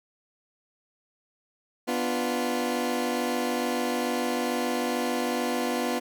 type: chord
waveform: 20% pulse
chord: B diminished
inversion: none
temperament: equal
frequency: 246.9 / 293.7 / 349.2 Hz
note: B3 / D4 / F4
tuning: 0 / 0 / 0 cents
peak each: -23 / -29 / -26 dBFS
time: 1.87-6 s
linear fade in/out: 20 ms
effects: none